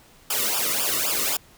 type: noise with flanger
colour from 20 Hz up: white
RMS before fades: -24 dBFS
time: 0.3-1.37 s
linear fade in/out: 5 ms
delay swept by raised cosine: 0.48 to 1.27 ms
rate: 3.8 Hz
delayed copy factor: -0.95
effects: pink hiss -53 dBFS RMS until 1.57 s